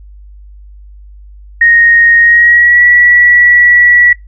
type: tone with pitch glide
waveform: sine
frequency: 1864.7 to 1941.6 Hz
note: A#6 to B6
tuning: 0 to -30 cents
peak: -3 dBFS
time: 1.61-4.13 s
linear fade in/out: 5 ms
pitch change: +70 cents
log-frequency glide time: 2.2-2.83 s
effects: noise-tail reverb RT60 0.2 s tail -23 dB re dry + added 50 Hz sine -31 dBFS peak until 4.27 s